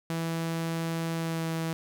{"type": "tone with pitch glide", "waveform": "sawtooth", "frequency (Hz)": [164.81, 163.11], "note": ["E3", "E3"], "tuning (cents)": [0, -18], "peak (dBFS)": -25, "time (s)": [0.1, 1.73], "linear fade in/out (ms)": 0, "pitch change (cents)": -18, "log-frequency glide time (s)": [1.15, 1.49], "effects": []}